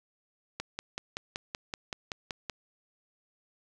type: click train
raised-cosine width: 0.2 ms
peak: -17 dBFS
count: 11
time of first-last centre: 0.6-2.498 s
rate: 5.27 Hz
effects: none